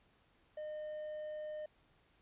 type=tone; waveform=triangle; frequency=610 Hz; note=D#5; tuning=34 cents flat; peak=-39 dBFS; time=0.57-1.66 s; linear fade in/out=5 ms; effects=pink hiss -71 dBFS RMS until 2.21 s + resampled to 8000 Hz